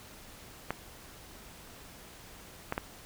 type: clicks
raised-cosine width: 0.5 ms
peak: -16 dBFS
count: 3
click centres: 0.706 / 2.724 / 2.779 s
effects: pink hiss -51 dBFS RMS until 3.05 s